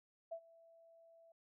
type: tone with ADSR envelope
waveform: sine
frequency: 663 Hz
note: E5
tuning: 10 cents sharp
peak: -40 dBFS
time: 0.31-1.32 s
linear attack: 14 ms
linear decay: 73 ms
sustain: -22 dB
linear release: 3 ms
effects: none